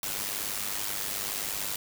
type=noise with amplitude modulation; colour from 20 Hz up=white; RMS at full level=-30 dBFS; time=0.03-1.76 s; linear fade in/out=2 ms; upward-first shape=sine; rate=101 Hz; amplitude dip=65%; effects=none